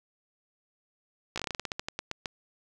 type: slowing click train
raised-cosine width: 0.2 ms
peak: -15 dBFS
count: 16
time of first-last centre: 1.36-2.258 s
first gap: 16 ms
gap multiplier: 1.17
effects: none